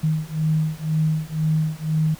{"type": "beating tone pair", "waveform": "sine", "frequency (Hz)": [155.56, 157.56], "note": ["D#3", "D#3"], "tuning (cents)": [0, 22], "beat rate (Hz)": 2, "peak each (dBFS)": -22, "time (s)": [0.03, 2.15], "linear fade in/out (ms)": 10, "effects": ["pink hiss -44 dBFS RMS until 2.19 s"]}